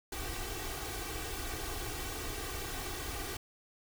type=noise with comb filter; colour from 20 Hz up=pink; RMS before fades=-39 dBFS; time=0.12-3.37 s; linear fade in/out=5 ms; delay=2.6 ms; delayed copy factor=+0.9; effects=none